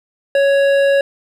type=tone with hard clipping; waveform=sine; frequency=556 Hz; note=C#5; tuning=5 cents sharp; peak=-12 dBFS; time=0.35-1.01 s; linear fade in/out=2 ms; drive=11 dB; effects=none